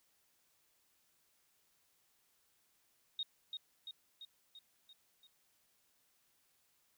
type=tone with echo; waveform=sine; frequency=3729 Hz; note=A#7; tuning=in tune; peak=-36 dBFS; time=3.19-3.23 s; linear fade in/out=2 ms; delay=340 ms; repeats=6; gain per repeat=-4 dB; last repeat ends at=5.27 s; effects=white hiss -75 dBFS RMS until 6.97 s